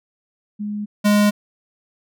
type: tone pair in turn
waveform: sine / square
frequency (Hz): 208.1 / 207.1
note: G#3 / G#3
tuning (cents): +4 / -5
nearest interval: unison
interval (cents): 9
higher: first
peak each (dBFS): -23 / -13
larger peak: second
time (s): 0.59-0.86 / 1.04-1.31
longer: neither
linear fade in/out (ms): 20
effects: none